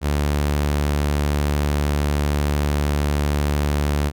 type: tone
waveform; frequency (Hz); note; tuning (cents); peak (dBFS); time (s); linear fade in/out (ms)
sawtooth; 73; D2; -10; -14; 0.01-4.12; 50
effects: none